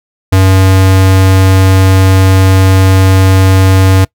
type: tone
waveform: square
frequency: 95 Hz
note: F#2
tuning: 46 cents sharp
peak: -4 dBFS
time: 0.32-4.05 s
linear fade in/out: 10 ms
effects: noise-tail reverb RT60 0.1 s tail -24 dB re dry